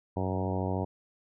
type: harmonic tone with a mistuned harmonic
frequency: 93.8 Hz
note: F#2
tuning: 24 cents sharp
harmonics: 1 / 2 / 3 / 4 / 5 / 6 / 7 / 8 / 9 / 10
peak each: -32 / -35 / -37 / -38 / -39 / -40 / -40 / -41 / -42 / -42 dBFS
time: 0.16-0.85 s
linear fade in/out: 10 ms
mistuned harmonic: 1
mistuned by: +33 cents
effects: none